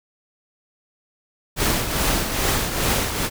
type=noise with tremolo; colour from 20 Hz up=pink; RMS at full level=-19 dBFS; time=1.56-3.3 s; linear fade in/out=50 ms; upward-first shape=triangle; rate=2.4 Hz; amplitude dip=60%; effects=none